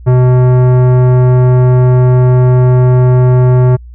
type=tone with tanh clipping; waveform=sine; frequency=125.9 Hz; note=B2; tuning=34 cents sharp; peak=-6 dBFS; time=0.06-3.77 s; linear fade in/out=20 ms; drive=16 dB; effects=added 60 Hz sine -28 dBFS peak until 3.94 s